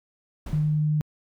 brown noise with exponential decay, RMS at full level -31 dBFS, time 0.46-1.02 s, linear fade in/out 5 ms, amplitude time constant 120 ms
sine tone, 151.8 Hz, D#3, 42 cents flat, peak -20 dBFS, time 0.53-1.01 s, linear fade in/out 0 ms
effects none

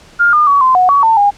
sine tone with pitch steps, 1408 / 1210 / 1130 / 1034 / 733 / 1128 / 897 / 813 Hz, F6 / D#6 / C#6 / C6 / F#5 / C#6 / A5 / G#5, +14 / -49 / +33 / -21 / -16 / +30 / +33 / -37 cents, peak -6 dBFS, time 0.19-1.31 s, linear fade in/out 20 ms, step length 140 ms, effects pink hiss -41 dBFS RMS until 1.37 s + low-pass 7000 Hz 12 dB/octave

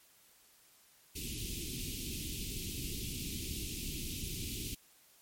pink band-stop noise, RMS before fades -40 dBFS, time 1.15-4.75 s, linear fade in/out 10 ms, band 380 to 2500 Hz, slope 48 dB/octave, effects white hiss -64 dBFS RMS until 5.21 s + MP3 64 kbps

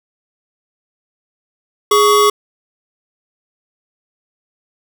square tone pair together, 415.2 / 1124 Hz, G#4 / C#6, 0 / +24 cents, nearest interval octave + perfect fourth, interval 1724 cents, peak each -12 dBFS, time 1.91-2.3 s, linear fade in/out 5 ms, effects none

